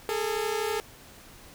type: tone pair together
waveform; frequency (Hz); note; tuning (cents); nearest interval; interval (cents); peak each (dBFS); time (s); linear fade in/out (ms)
sawtooth; 415.3 / 447.5; G#4 / A4; 0 / +29; minor second; 129; -26; 0.09-0.8; 0
effects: pink hiss -50 dBFS RMS until 1.54 s